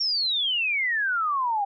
sine exponential sweep, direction down, 5588 to 784 Hz, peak -22 dBFS, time 0-1.65 s, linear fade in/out 10 ms, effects none

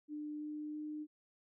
sine tone with pitch steps, 299.5 / 301.2 / 303 Hz, D4 / D4 / D#4, +34 / +44 / -46 cents, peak -40 dBFS, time 0.08-1.07 s, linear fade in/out 50 ms, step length 330 ms, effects none

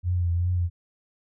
sine tone with vibrato, 87.8 Hz, F2, 10 cents sharp, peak -21 dBFS, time 0.03-0.7 s, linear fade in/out 50 ms, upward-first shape triangle, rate 2.6 Hz, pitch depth 53 cents each way, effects none

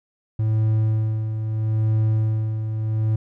triangle tone with tremolo, 109.4 Hz, A2, 9 cents flat, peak -14 dBFS, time 0.39-3.16 s, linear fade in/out 5 ms, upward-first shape sine, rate 0.77 Hz, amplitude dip 55%, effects none

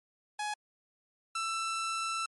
sawtooth tone pair in turn, 839 / 1331.8 Hz, G#5 / E6, +17 / +17 cents, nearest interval minor sixth, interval 800 cents, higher second, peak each -29 / -28 dBFS, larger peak second, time 0.39-0.54 / 1.35-2.26 s, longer second, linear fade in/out 5 ms, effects MP3 48 kbps

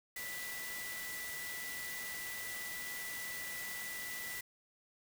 sine tone in noise, 1975.5 Hz, B6, in tune, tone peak -43 dBFS, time 0.16-4.41 s, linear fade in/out 5 ms, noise white, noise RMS -45 dBFS, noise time 0.16-4.41 s, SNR -1 dB, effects none

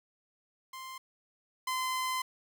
sawtooth tone pair in turn, 1046.5 / 1029.7 Hz, C6 / C6, 0 / -28 cents, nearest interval unison, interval 28 cents, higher first, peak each -38 / -27 dBFS, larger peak second, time 0.73-0.98 / 1.67-2.22 s, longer second, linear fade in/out 5 ms, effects 11-bit

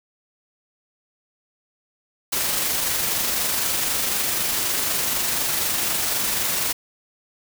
white noise with amplitude modulation, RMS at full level -22 dBFS, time 2.32-6.73 s, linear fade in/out 10 ms, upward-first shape sine, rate 24 Hz, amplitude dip 25%, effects none

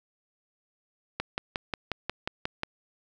click train, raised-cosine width 0.3 ms, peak -13 dBFS, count 9, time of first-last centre 1.2-2.634 s, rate 5.58 Hz, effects none

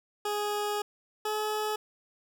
20% pulse tone pair in turn, 415.3 / 426.5 Hz, G#4 / G#4, 0 / +46 cents, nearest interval unison, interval 46 cents, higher second, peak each -24 dBFS, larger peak neither, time 0.25-0.82 / 1.25-1.76 s, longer first, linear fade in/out 5 ms, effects none

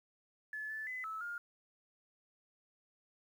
sine tone with pitch steps, 1723 / 1747 / 2017 / 1304 / 1414 Hz, A6 / A6 / B6 / E6 / F6, -37 / -13 / +36 / -19 / +21 cents, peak -39 dBFS, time 0.53-1.38 s, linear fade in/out 2 ms, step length 170 ms, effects 11-bit

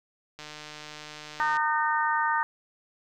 click train, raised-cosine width 0.2 ms, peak -24 dBFS, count 179, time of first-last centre 0.39-1.569 s, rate 151 Hz
harmonic tone, 305.4 Hz, D#4, 32 cents flat, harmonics 3 / 4 / 5 / 6, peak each -26 / -29 / -30 / -31 dBFS, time 1.4-2.43 s, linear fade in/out 0 ms
effects none

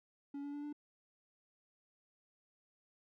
triangle tone with pitch steps, 282.4 / 286.3 / 290.3 / 294.4 Hz, C#4 / D4 / D4 / D4, +32 / -44 / -20 / +4 cents, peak -39 dBFS, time 0.34-0.728 s, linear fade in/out 5 ms, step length 97 ms, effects none

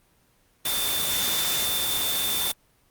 sine tone in noise, 3558 Hz, A7, 19 cents sharp, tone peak -28 dBFS, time 0.65-2.52 s, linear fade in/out 5 ms, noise white, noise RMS -26 dBFS, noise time 0.65-2.52 s, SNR -5 dB, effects pink hiss -63 dBFS RMS until 2.9 s + Opus 24 kbps

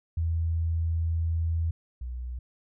sine tone pair in turn, 82.41 / 61.81 Hz, E2 / B1, 0 / +2 cents, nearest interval perfect fourth, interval 498 cents, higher first, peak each -24 / -32 dBFS, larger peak first, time 0.17-1.71 / 2.01-2.39 s, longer first, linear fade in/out 5 ms, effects none

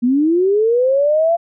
sine linear sweep, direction up, 233.1 to 688 Hz, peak -11 dBFS, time 0.02-1.37 s, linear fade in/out 20 ms, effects none

